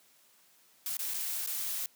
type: noise with dropouts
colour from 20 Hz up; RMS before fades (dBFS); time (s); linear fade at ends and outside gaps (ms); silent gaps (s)
blue; -35; 0.86-1.86; 1; 0.97-0.991 / 1.137-1.141 / 1.463-1.472
effects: white hiss -64 dBFS RMS until 1.95 s + high-pass 150 Hz 12 dB/octave